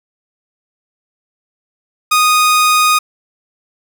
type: tone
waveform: sawtooth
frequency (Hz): 1240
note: D#6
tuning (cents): -6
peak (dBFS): -5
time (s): 2.11-2.99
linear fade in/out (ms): 10
effects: none